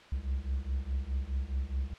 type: beating tone pair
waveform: triangle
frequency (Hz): 64.1 / 68.9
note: C2 / C#2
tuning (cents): -35 / -10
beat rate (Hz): 4.8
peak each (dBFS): -32 / -31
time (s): 0.12-1.94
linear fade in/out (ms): 5
effects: white hiss -53 dBFS RMS until 1.98 s + low-pass 3000 Hz 12 dB/octave